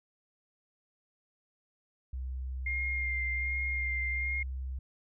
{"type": "tone with pitch glide", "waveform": "sine", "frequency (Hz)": [64.4, 65.22], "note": ["C2", "C2"], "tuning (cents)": [-27, -5], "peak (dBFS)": -34, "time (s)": [2.13, 4.79], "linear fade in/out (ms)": 5, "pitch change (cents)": 22, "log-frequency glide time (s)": [2.79, 4.56]}
{"type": "tone with vibrato", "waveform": "sine", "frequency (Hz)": 2116, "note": "C7", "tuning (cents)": 19, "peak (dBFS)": -31, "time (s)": [2.66, 4.43], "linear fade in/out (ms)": 5, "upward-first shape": "sine", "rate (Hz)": 1.3, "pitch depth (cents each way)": 17}
{"effects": []}